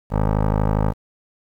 15% pulse tone with low-pass filter, 52.4 Hz, G#1, 16 cents sharp, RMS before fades -19 dBFS, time 0.1-0.94 s, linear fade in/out 50 ms, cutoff 980 Hz, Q 1.6, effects 8-bit

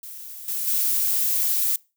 violet noise with level steps, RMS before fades -38 / -27 / -22 dBFS, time 0.03-1.76 s, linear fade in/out 2 ms, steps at 0.48 / 0.67 s, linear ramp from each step 2 ms, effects noise-tail reverb RT60 0.3 s tail -24 dB re dry

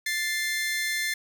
sawtooth tone pair together, 1760 / 2093 Hz, A6 / C7, 0 / 0 cents, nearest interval minor third, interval 300 cents, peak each -26 / -25 dBFS, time 0.06-1.14 s, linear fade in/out 5 ms, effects none

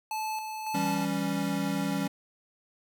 square tone with tremolo, 869 Hz, A5, 22 cents flat, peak -31 dBFS, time 0.11-1.05 s, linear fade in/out 2 ms, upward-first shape square, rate 1.8 Hz, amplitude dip 40%
square chord, C# diminished, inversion first, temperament equal, 164.81 / 196 / 277.2 Hz, E3 / G3 / C#4, 0 / 0 / 0 cents, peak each -35 / -32 / -32 dBFS, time 0.74-2.08 s, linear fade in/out 10 ms
effects none

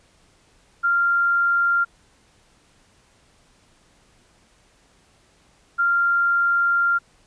sine tone pair in turn, 1390 / 1390 Hz, F6 / F6, -9 / -9 cents, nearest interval unison, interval 0 cents, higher neither, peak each -16 / -16 dBFS, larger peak neither, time 0.83-1.85 / 5.78-6.99 s, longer second, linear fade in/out 20 ms, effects pink hiss -58 dBFS RMS until 7.26 s + resampled to 22050 Hz

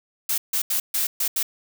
blue noise bursts at uneven times, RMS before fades -23 dBFS, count 6, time 0.29-0.38 / 0.53-0.62 / 0.7-0.8 / 0.94-1.07 / 1.2-1.28 / 1.36-1.43 s, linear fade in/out 5 ms, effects none

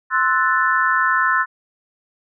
sine chord, F# half-diminished seventh, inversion second, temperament equal, 1046.5 / 1318.5 / 1480 / 1760 Hz, C6 / E6 / F#6 / A6, 0 / 0 / 0 / 0 cents, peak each -20 dBFS, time 0.1-1.46 s, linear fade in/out 50 ms, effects none

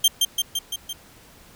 sawtooth tone with echo, 3167 Hz, G7, 17 cents sharp, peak -10 dBFS, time 0.04-0.08 s, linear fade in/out 5 ms, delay 170 ms, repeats 5, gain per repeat -3 dB, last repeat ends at 0.93 s, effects pink hiss -50 dBFS RMS until 1.55 s

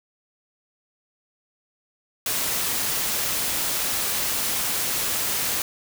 white noise, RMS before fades -25 dBFS, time 2.26-5.62 s, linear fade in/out 2 ms, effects none

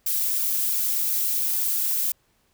violet noise with flanger, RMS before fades -24 dBFS, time 0.06-2.12 s, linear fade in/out 5 ms, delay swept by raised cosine 0.97 to 4.47 ms, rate 2.9 Hz, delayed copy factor -0.55, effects pink hiss -66 dBFS RMS until 2.53 s

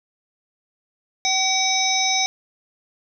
harmonic tone, 760 Hz, F#5, 46 cents sharp, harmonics 1 / 3 / 5 / 7 / 8, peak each -24 / -24 / -24 / -24 / -24 dBFS, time 1.25-2.26 s, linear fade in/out 0 ms, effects none

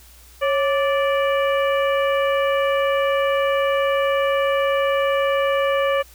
harmonic tone with a mistuned harmonic, 584 Hz, D5, 10 cents flat, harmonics 1 / 2 / 3 / 4 / 5, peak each -18 / -24 / -28 / -30 / -32 dBFS, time 0.41-6.03 s, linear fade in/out 20 ms, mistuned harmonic 1, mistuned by -99 cents, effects added 60 Hz sine -47 dBFS peak until 6.14 s + white hiss -49 dBFS RMS until 6.14 s

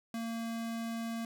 square tone, 228.9 Hz, A#3, 31 cents flat, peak -36 dBFS, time 0.14-1.25 s, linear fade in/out 2 ms, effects none

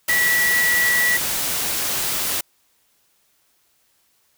sine tone in noise, 1946 Hz, B6, 26 cents flat, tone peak -16 dBFS, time 0.09-1.17 s, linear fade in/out 5 ms, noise white, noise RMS -23 dBFS, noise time 0.08-2.41 s, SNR +4 dB, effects white hiss -63 dBFS RMS until 4.37 s

